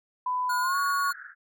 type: tone with pitch glide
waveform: sine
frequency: 1000 to 1122.5 Hz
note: B5 to C#6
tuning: +21 to +21 cents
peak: -25 dBFS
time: 0.26-1.11 s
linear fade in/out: 5 ms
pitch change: +200 cents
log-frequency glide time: 0.61-0.77 s
type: tone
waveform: square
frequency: 1438 Hz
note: F#6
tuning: 50 cents flat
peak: -29 dBFS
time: 0.49-1.13 s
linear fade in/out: 10 ms
type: band-pass noise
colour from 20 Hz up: white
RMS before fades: -44 dBFS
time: 0.7-1.35 s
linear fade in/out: 50 ms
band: 1400 to 1700 Hz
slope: 96 dB/octave
effects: none